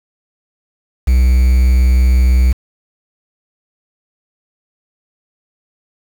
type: tone with quantisation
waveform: triangle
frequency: 63 Hz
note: B1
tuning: 35 cents sharp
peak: -5 dBFS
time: 1.07-2.53 s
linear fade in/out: 10 ms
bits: 5
effects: none